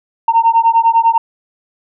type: beating tone pair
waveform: sine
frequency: 910 / 920 Hz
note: A#5 / A#5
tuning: -42 / -23 cents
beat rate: 10 Hz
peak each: -10 dBFS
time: 0.28-1.18 s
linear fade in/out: 5 ms
effects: tanh soft clip ceiling -2 dBFS